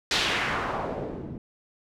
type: noise with low-pass filter sweep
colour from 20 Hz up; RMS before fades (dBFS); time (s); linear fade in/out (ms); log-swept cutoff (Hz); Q
white; -29; 0.11-1.38; 2; 4300 to 220; 1.5
effects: none